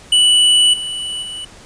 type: tone with level steps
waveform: square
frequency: 2961 Hz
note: F#7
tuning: 1 cent sharp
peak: -9 / -22 / -26 dBFS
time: 0.12-1.45 s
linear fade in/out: 5 ms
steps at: 0.73 / 1.22 s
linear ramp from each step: 10 ms
effects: pink hiss -41 dBFS RMS until 1.65 s + resampled to 22050 Hz